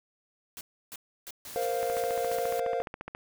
white noise bursts, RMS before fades -42 dBFS, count 6, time 0.57-2.354 s, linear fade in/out 0 ms, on 39 ms, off 310 ms
white noise, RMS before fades -43 dBFS, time 1.45-2.6 s, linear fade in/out 2 ms
triangle chord, Bb suspended second, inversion none, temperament equal, 466.2 / 523.3 / 698.5 Hz, Bb4 / C5 / F5, 0 / 0 / 0 cents, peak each -30 dBFS, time 1.56-2.82 s, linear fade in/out 0 ms
click train, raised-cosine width 0.5 ms, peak -23 dBFS, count 20, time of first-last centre 1.83-3.149 s, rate 14.4 Hz
effects none

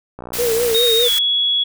click train, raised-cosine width 1 ms, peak -17 dBFS, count 35, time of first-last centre 0.19-0.747 s, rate 61 Hz
white band-stop noise, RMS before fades -24 dBFS, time 0.33-1.19 s, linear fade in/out 5 ms, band 110 to 1200 Hz, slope 24 dB/octave
sine tone with vibrato, 466.2 Hz, A#4, in tune, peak -15 dBFS, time 0.38-1.09 s, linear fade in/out 20 ms, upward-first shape triangle, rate 4.9 Hz, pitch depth 93 cents each way
sine tone with pitch glide, 3729 to 3361 Hz, A#7 to G#7, 0 to +20 cents, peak -14 dBFS, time 0.74-1.64 s, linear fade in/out 10 ms, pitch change -180 cents, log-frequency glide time 1.02-1.09 s
effects none

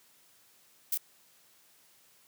violet noise with echo, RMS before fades -29 dBFS, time 0.92-0.95 s, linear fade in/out 5 ms, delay 27 ms, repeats 1, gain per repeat -3 dB, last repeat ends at 0.977 s, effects white hiss -63 dBFS RMS until 2.27 s + high-pass 100 Hz 12 dB/octave

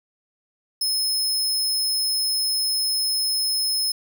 sawtooth tone, 5180 Hz, E8, 31 cents flat, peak -18 dBFS, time 0.81-3.92 s, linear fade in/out 5 ms, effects none

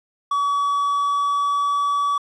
triangle tone with pitch glide, 1137 to 1143.6 Hz, C#6 to D6, +44 to -46 cents, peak -16 dBFS, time 0.31-2.18 s, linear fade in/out 5 ms, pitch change +10 cents, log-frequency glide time 0.57-1.79 s, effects resampled to 24000 Hz + 9-bit

